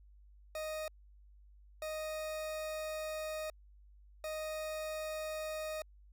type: tone bursts at uneven times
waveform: 40% pulse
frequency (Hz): 622.3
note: D#5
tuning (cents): 0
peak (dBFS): -37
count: 3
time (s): 0.55-0.88 / 1.82-3.5 / 4.24-5.82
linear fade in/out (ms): 2
effects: added 50 Hz sine -57 dBFS peak until 6.12 s